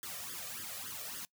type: noise with flanger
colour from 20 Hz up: white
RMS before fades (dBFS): -43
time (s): 0.03-1.25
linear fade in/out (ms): 0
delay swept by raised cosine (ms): 0.6 to 1.7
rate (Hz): 3.5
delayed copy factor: +0.85
effects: noise-tail reverb RT60 0.1 s tail -23 dB re dry + high-pass 80 Hz 12 dB/octave